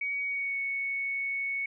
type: tone with pitch glide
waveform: sine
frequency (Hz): 2253 to 2217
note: C#7 to C#7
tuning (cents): +28 to 0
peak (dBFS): -29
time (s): 0.01-1.66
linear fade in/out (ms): 5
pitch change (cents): -28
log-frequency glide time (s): 0.24-0.58
effects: none